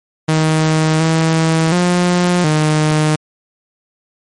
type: tone with pitch steps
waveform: sawtooth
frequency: 157.4 / 161.5 / 177.6 / 153.8 Hz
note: D#3 / E3 / F3 / D#3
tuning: +20 / -35 / +29 / -20 cents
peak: -7 dBFS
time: 0.28-3.16 s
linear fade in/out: 10 ms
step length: 720 ms
effects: MP3 48 kbps